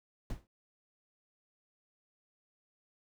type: noise with exponential decay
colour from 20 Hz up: brown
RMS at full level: -34 dBFS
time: 0.3-0.47 s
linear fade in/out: 2 ms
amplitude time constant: 36 ms
effects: none